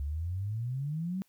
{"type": "exponential sweep", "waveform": "sine", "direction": "up", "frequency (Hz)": [68.3, 196], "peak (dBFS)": -31, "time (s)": [0, 1.22], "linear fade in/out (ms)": 0, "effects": ["white hiss -71 dBFS RMS until 1.28 s"]}